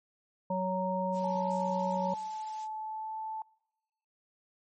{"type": "harmonic tone", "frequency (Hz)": 185.9, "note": "F#3", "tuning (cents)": 8, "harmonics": [1, 3, 5], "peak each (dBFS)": [-33, -33, -33], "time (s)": [0.5, 2.14], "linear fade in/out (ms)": 5}
{"type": "noise", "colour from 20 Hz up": "blue", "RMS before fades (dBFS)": -48, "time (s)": [1.12, 2.68], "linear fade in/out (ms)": 50}
{"type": "tone with pitch glide", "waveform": "sine", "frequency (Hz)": [868, 876.6], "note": ["A5", "A5"], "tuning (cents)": [-24, -7], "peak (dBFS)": -35, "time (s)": [1.24, 3.42], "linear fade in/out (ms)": 2, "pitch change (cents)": 17, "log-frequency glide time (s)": [2.77, 3.18]}
{"effects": ["noise-tail reverb RT60 1.0 s tail -25 dB re dry", "MP3 32 kbps"]}